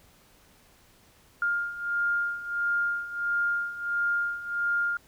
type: beating tone pair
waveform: sine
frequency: 1406 / 1407.5 Hz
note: F6 / F6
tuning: +11 / +13 cents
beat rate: 1.5 Hz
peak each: -31 / -27 dBFS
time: 1.42-4.97 s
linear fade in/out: 2 ms
effects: pink hiss -59 dBFS RMS until 5.07 s